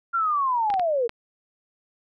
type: linear sweep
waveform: sine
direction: down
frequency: 1396.9 to 444.9 Hz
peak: -20 dBFS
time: 0.13-1.08 s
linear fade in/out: 20 ms
type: clicks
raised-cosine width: 0.3 ms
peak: -17 dBFS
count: 4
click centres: 0.702 / 0.74 / 0.796 / 1.094 s
effects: none